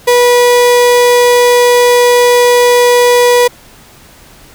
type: tone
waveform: 35% pulse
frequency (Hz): 487.4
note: B4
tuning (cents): -23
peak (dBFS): -3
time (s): 0.07-3.48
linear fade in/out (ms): 10
effects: pink hiss -39 dBFS RMS until 4.54 s